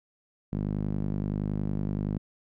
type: tone with band-pass filter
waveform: sawtooth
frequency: 50.7 Hz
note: G#1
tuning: 41 cents flat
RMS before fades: -30 dBFS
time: 0.52-2.18 s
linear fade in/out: 10 ms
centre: 190 Hz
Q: 1.7
effects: none